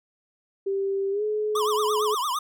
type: tone with pitch glide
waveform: sine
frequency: 392 to 425 Hz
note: G4 to G#4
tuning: 0 to +40 cents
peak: -23 dBFS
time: 0.66-2.15 s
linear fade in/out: 10 ms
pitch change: +140 cents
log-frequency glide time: 1.11-1.23 s
type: tone with vibrato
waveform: square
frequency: 1096 Hz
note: C#6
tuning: 20 cents flat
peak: -25 dBFS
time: 1.55-2.39 s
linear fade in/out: 5 ms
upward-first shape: triangle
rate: 8.8 Hz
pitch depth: 250 cents each way
effects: none